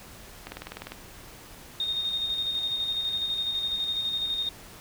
click train, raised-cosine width 0.3 ms, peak -20 dBFS, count 10, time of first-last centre 0.47-0.92 s, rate 20 Hz
sine tone with tremolo, 3692 Hz, A#7, 17 cents flat, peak -25 dBFS, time 1.8-4.49 s, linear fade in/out 2 ms, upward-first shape square, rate 12 Hz, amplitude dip 35%
effects pink hiss -47 dBFS RMS until 4.8 s

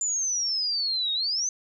sine exponential two-way sweep, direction down then up, 7170 to 3712 to 6290 Hz, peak -24 dBFS, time 0.01-1.49 s, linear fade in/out 2 ms, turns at 1.13 s, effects none

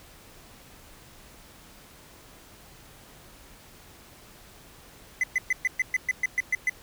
triangle tone bursts, 2022 Hz, B6, 40 cents sharp, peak -19 dBFS, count 11, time 5.21-6.696 s, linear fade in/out 2 ms, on 26 ms, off 120 ms, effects pink hiss -51 dBFS RMS until 6.82 s

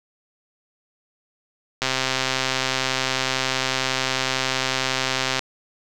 click train, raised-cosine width 0.2 ms, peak -4 dBFS, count 469, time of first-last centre 1.82-5.393 s, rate 131 Hz, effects none

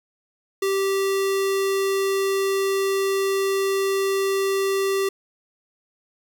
square tone with notch filter, 390 Hz, G4, 9 cents flat, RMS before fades -22 dBFS, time 0.62-5.09 s, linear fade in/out 5 ms, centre 790 Hz, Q 1.7, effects 9-bit

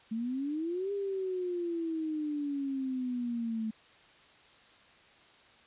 sine exponential two-way sweep, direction up then down, 217.6 to 405.2 to 217.6 Hz, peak -31 dBFS, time 0.11-3.71 s, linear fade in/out 10 ms, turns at 0.92 s, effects white hiss -59 dBFS RMS until 5.66 s + resampled to 8000 Hz

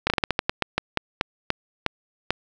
slowing click train, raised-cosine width 0.3 ms, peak -4 dBFS, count 15, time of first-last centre 0.07-2.306 s, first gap 30 ms, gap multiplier 1.23, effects none

